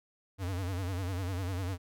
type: tone with vibrato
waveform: square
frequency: 92.5 Hz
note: F#2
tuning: in tune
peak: -33 dBFS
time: 0.38-1.78 s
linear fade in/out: 50 ms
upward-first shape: sine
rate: 10 Hz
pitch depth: 110 cents each way
effects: none